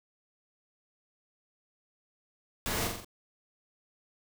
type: noise with echo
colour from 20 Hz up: pink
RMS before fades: -33 dBFS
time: 2.66-2.87 s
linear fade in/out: 0 ms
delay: 44 ms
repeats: 4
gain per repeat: -4 dB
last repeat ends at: 3.046 s
effects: none